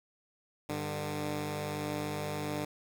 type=tone pair together; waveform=10% pulse; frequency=99.1 / 149.43 Hz; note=G2 / D3; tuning=+19 / +30 cents; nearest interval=perfect fifth; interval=711 cents; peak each=-31 / -27 dBFS; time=0.69-2.65 s; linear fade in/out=5 ms; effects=10-bit